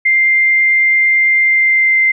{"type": "tone with pitch glide", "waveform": "sine", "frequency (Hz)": [2097, 2083], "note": ["C7", "C7"], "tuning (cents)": [3, -8], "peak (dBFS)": -8, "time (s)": [0.05, 2.12], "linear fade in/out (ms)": 10, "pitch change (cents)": -11, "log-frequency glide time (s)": [1.41, 1.99], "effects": []}